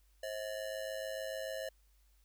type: ring-modulated tone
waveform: square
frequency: 587.3 Hz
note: D5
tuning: in tune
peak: -36 dBFS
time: 0.23-1.69 s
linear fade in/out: 5 ms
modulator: 53.4 Hz
effects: added 50 Hz sine -65 dBFS peak until 2.24 s + white hiss -75 dBFS RMS until 2.24 s